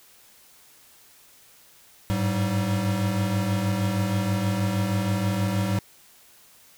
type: tone cluster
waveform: square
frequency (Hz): 99.1 / 105.4 / 192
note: G2 / G#2 / G3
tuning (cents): +19 / +26 / -36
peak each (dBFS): -32 / -26 / -27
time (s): 2.1-5.79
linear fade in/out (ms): 0
effects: white hiss -54 dBFS RMS until 6.77 s